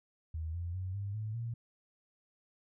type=tone with pitch steps; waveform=sine; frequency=80 / 86.24 / 92.96 / 100.21 / 108.03 / 116.45 Hz; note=D#2 / F2 / F#2 / G2 / A2 / A#2; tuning=+49 / -21 / +9 / +39 / -31 / -1 cents; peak=-35 dBFS; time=0.34-1.54 s; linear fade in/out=5 ms; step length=200 ms; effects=none